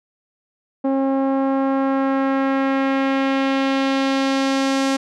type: tone with low-pass filter sweep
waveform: sawtooth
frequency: 270 Hz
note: C#4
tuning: 45 cents flat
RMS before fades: -19 dBFS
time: 0.84-4.97 s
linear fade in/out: 10 ms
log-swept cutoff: 700 to 7000 Hz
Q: 1.1
effects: none